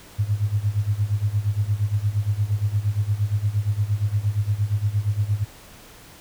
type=tone with tremolo; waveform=sine; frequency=103.6 Hz; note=G#2; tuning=4 cents flat; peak=-16 dBFS; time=0.18-5.45 s; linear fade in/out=20 ms; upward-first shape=sine; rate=8.6 Hz; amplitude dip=85%; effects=pink hiss -46 dBFS RMS until 6.2 s